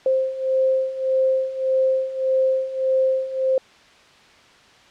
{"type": "beating tone pair", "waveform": "sine", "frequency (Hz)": [524, 525.7], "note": ["C5", "C5"], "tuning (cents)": [2, 8], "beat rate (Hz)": 1.7, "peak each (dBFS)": [-23, -19], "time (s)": [0.06, 3.58], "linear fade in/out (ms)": 2, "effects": ["white hiss -50 dBFS RMS until 4.9 s", "low-pass 4000 Hz 12 dB/octave"]}